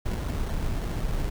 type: noise with sample-and-hold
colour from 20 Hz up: brown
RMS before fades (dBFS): -28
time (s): 0.05-1.3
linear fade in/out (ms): 10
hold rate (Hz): 2450
effects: none